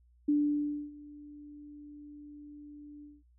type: tone with ADSR envelope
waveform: sine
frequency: 293.7 Hz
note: D4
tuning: in tune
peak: -23 dBFS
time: 0.28-3.23 s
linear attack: 9 ms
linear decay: 620 ms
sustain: -23 dB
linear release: 200 ms
effects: added 60 Hz sine -61 dBFS peak until 3.38 s